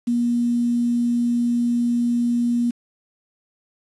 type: tone with quantisation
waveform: sine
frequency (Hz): 238.8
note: A#3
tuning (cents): +42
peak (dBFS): -17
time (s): 0.07-2.71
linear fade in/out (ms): 10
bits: 7
effects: resampled to 24000 Hz